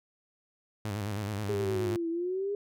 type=tone with vibrato; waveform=sawtooth; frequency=103.1 Hz; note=G#2; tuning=12 cents flat; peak=-28 dBFS; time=0.85-1.96 s; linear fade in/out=0 ms; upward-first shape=square; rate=9.4 Hz; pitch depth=72 cents each way
type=linear two-way sweep; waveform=sine; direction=down then up; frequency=411.5 to 328 to 411.5 Hz; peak=-29 dBFS; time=1.49-2.55 s; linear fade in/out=2 ms; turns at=2.09 s
effects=none